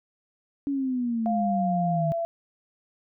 sine exponential sweep, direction down, 284.6 to 153.5 Hz, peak -24 dBFS, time 0.67-2.12 s, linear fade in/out 0 ms
sine tone with pitch glide, 698.5 to 672 Hz, F5 to E5, 0 to +33 cents, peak -25 dBFS, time 1.26-2.25 s, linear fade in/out 0 ms, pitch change -67 cents, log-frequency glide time 1.93-2.07 s
effects none

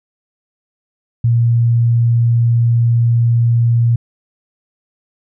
sine tone, 117.5 Hz, A#2, 14 cents sharp, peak -9 dBFS, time 1.24-3.96 s, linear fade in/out 5 ms, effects none

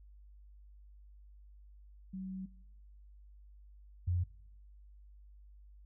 sine tone pair in turn, 188.7 / 88.44 Hz, F#3 / F2, +34 / +22 cents, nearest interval octave + minor second, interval 1312 cents, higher first, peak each -39 / -29 dBFS, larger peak second, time 2.13-2.46 / 4.07-4.24 s, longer first, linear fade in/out 10 ms, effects noise-tail reverb RT60 0.9 s tail -22 dB re dry + added 50 Hz sine -54 dBFS peak until 5.85 s

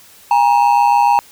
triangle ring-modulated tone, 880 Hz, A5, in tune, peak -4 dBFS, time 0.31-1.19 s, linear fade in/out 0 ms, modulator 63.4 Hz, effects white hiss -44 dBFS RMS until 1.31 s

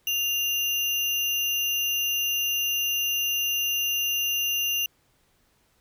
sine tone with sample-and-hold, 2800 Hz, F7, 4 cents sharp, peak -23 dBFS, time 0.07-4.86 s, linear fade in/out 2 ms, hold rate 8820 Hz, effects pink hiss -66 dBFS RMS until 5.8 s

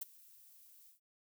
violet noise with ADSR envelope, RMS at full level -38 dBFS, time 0.01-1 s, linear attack 8 ms, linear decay 18 ms, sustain -23 dB, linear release 120 ms, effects none

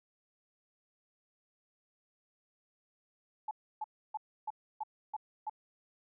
sine tone bursts, 860 Hz, A5, 40 cents flat, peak -34 dBFS, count 7, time 3.48-5.497 s, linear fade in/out 5 ms, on 31 ms, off 300 ms, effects none

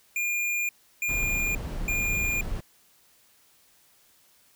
square tone bursts, 2415 Hz, D7, 48 cents sharp, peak -26 dBFS, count 3, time 0.16-2.41 s, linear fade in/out 2 ms, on 530 ms, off 330 ms
brown noise, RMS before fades -32 dBFS, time 1.08-2.61 s, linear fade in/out 10 ms
effects white hiss -61 dBFS RMS until 4.55 s

